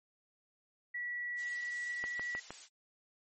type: tone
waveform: sine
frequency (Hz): 1942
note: B6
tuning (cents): -30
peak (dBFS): -36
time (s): 0.94-2.4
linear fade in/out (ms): 10
type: noise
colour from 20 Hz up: blue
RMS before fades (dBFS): -47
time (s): 1.36-2.69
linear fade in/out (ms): 50
type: click train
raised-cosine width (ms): 0.5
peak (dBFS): -27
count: 4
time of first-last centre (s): 2.04-2.506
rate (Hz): 6.44
effects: MP3 32 kbps